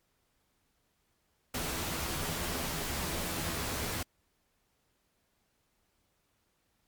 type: noise with comb filter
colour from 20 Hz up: pink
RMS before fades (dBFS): -35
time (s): 1.54-4.03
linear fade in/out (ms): 5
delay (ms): 12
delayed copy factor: +0.5
effects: pink hiss -75 dBFS RMS until 6.87 s + MP3 96 kbps